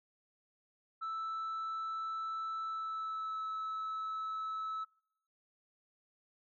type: tone with pitch glide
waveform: sine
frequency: 1318.5 to 1301.9 Hz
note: E6 to E6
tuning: 0 to -22 cents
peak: -34 dBFS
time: 1.01-4.85 s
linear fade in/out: 20 ms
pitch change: -22 cents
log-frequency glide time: 2.63-3.42 s
effects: noise-tail reverb RT60 0.7 s tail -25 dB re dry + tanh soft clip ceiling -35 dBFS